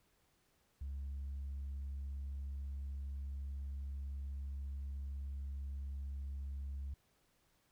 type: tone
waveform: sine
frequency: 69 Hz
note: C#2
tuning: 7 cents flat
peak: -38 dBFS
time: 0.81-6.94 s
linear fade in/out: 5 ms
effects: tanh soft clip ceiling -38 dBFS + pink hiss -75 dBFS RMS until 7.71 s